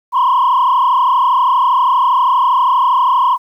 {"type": "tone with frequency modulation", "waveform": "sine", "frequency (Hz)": 1022, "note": "C6", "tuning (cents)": -41, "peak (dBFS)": -7, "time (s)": [0.12, 3.38], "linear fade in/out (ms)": 50, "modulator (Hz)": 32.5, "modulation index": 2, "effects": ["tanh soft clip ceiling -7 dBFS", "8-bit"]}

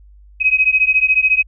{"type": "beating tone pair", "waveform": "sine", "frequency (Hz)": [2526, 2540], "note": ["D#7", "D#7"], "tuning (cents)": [26, 35], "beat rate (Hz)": 14, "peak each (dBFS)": -14, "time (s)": [0.4, 1.43], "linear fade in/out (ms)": 20, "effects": ["added 50 Hz sine -41 dBFS peak until 1.47 s"]}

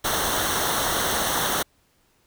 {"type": "noise with comb filter", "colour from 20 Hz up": "pink", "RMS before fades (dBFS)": -24, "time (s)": [0.04, 1.63], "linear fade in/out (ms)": 10, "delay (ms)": 0.41, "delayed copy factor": -0.7, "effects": ["pink hiss -64 dBFS RMS until 2.26 s"]}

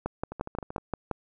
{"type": "two click trains", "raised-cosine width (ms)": 1, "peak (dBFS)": [-15, -23], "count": [7, 7], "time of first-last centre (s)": [[0.06, 1.113], [0.32, 0.782]], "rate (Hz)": [5.7, 13], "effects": []}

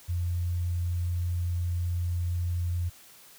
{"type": "tone", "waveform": "sine", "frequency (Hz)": 87.31, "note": "F2", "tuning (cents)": 0, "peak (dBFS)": -26, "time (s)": [0.08, 2.9], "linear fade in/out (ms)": 20, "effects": ["white hiss -53 dBFS RMS until 3.38 s"]}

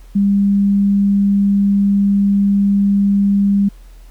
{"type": "tone", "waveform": "sine", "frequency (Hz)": 200, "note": "G3", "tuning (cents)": 35, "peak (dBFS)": -10, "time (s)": [0.15, 3.69], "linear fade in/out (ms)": 10, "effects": ["added 41 Hz sine -36 dBFS peak until 4.1 s", "pink hiss -52 dBFS RMS until 4.1 s"]}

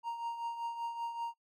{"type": "tone with tremolo", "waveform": "triangle", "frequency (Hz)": 932.3, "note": "A#5", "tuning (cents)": 0, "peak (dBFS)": -31, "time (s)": [0.03, 1.34], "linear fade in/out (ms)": 50, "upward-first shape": "triangle", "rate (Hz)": 5.2, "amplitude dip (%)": 65, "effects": ["noise-tail reverb RT60 0.1 s tail -22 dB re dry", "MP3 96 kbps"]}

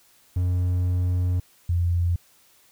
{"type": "tone pair in turn", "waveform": ["triangle", "sine"], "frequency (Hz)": [90, 86.74], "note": ["F#2", "F2"], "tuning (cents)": [-47, -11], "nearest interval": "minor second", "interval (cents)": 64, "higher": "first", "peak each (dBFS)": [-18, -19], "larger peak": "first", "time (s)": [[0.36, 1.4], [1.69, 2.16]], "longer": "first", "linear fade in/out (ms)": 5, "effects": ["white hiss -58 dBFS RMS until 2.71 s"]}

